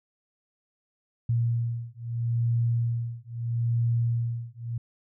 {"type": "beating tone pair", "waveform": "sine", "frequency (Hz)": [117, 117.77], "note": ["A#2", "A#2"], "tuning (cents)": [7, 18], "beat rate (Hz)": 0.77, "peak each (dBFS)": -27, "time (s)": [1.29, 4.78], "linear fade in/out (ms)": 5, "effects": []}